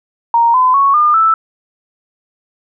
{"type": "tone with pitch steps", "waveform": "sine", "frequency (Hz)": [932.3, 1016.7, 1108.7, 1209, 1318.5], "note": ["A#5", "B5", "C#6", "D6", "E6"], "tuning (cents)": [0, 50, 0, 50, 0], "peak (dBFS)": -7, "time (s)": [0.34, 1.34], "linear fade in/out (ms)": 2, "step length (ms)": 200, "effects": []}